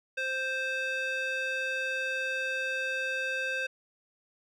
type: tone with band-pass filter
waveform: square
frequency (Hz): 523.3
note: C5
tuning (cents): 0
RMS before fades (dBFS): -32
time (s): 0.17-3.67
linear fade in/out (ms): 10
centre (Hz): 2100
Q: 2.9
effects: none